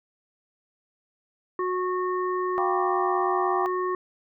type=harmonic tone; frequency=366 Hz; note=F#4; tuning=19 cents flat; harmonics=1 / 3 / 5; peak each=-26 / -28 / -39 dBFS; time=1.59-3.95 s; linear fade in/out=2 ms
type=chord; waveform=sine; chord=G dominant seventh; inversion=third; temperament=equal; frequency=698.5 / 784 / 987.8 / 1174.7 Hz; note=F5 / G5 / B5 / D6; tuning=0 / 0 / 0 / 0 cents; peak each=-31 / -28 / -32 / -30 dBFS; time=2.58-3.66 s; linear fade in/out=0 ms
effects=none